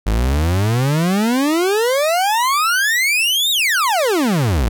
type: exponential two-way sweep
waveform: 40% pulse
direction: up then down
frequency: 50 to 3841 to 50 Hz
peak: -13 dBFS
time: 0.06-4.69 s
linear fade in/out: 10 ms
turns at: 3.51 s
effects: none